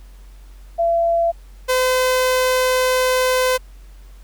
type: tone pair in turn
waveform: sine / sawtooth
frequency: 676 / 510.8 Hz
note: E5 / C5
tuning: +43 / -42 cents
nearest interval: perfect fourth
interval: 485 cents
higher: first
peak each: -14 / -11 dBFS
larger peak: second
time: 0.78-1.32 / 1.68-3.58 s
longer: second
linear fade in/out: 20 ms
effects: added 46 Hz sine -38 dBFS peak until 4.23 s + pink hiss -54 dBFS RMS until 4.23 s